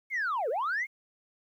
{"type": "linear two-way sweep", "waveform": "sine", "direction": "down then up", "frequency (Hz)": [2217, 415.3, 2217], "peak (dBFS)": -26, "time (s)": [0.1, 0.87], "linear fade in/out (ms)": 50, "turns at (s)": 0.49, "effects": ["tanh soft clip ceiling -25 dBFS", "11-bit"]}